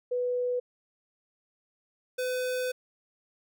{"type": "tone pair in turn", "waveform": ["sine", "square"], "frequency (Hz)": [493.9, 504.6], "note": ["B4", "B4"], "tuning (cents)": [0, 37], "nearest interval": "unison", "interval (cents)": 37, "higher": "second", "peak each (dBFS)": [-26, -29], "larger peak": "first", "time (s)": [[0.11, 0.6], [2.18, 2.72]], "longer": "second", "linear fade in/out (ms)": 10, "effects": []}